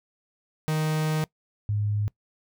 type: tone pair in turn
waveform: 45% pulse / sine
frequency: 155.56 / 104.12 Hz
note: D#3 / G#2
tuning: 0 / +5 cents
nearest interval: perfect fifth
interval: 695 cents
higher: first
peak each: -23 / -23 dBFS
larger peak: neither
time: 0.68-1.24 / 1.69-2.08 s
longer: first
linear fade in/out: 0 ms
effects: noise-tail reverb RT60 0.1 s tail -22 dB re dry